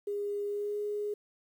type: tone with pitch glide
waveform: sine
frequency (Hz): 408.3 to 415.4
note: G#4 to G#4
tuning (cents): -29 to 0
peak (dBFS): -31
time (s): 0.07-1.14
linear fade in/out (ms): 5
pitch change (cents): +29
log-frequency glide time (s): 0.46-0.78
effects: 10-bit